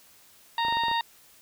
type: harmonic tone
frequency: 927 Hz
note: A#5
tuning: 10 cents flat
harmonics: 1 / 2 / 3 / 4 / 5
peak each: -25 / -32 / -37 / -32 / -41 dBFS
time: 0.58-1.01 s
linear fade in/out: 2 ms
type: clicks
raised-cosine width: 1 ms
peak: -24 dBFS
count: 7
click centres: 0.65 / 0.684 / 0.725 / 0.77 / 0.836 / 0.883 / 0.914 s
effects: white hiss -56 dBFS RMS until 1.41 s